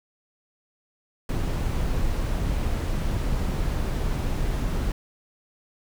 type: noise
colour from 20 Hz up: brown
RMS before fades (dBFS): -25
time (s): 1.29-4.92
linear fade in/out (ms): 2
effects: none